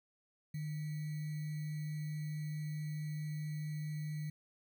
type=tone with sample-and-hold; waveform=sine; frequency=152.3 Hz; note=D#3; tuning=37 cents flat; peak=-37 dBFS; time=0.54-4.3 s; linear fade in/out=5 ms; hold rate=2100 Hz; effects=none